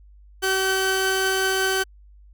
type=tone pair together; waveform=sawtooth; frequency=381.4 / 1530.9 Hz; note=G4 / G6; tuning=-47 / -41 cents; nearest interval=2 octaves; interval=2406 cents; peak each=-19 dBFS; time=0.42-1.84 s; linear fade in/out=20 ms; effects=added 50 Hz sine -46 dBFS peak until 2.33 s